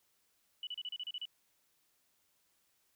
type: tone bursts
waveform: sine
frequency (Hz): 2960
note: F#7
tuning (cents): 0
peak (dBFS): -38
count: 9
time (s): 0.63-1.254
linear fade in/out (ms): 2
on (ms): 40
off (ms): 33
effects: white hiss -75 dBFS RMS until 2.95 s